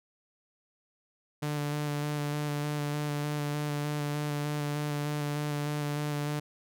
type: tone with vibrato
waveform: sawtooth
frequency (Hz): 147.4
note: D3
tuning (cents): +7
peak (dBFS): -26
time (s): 1.42-6.4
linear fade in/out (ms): 10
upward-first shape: square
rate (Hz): 3.3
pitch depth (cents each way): 14
effects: none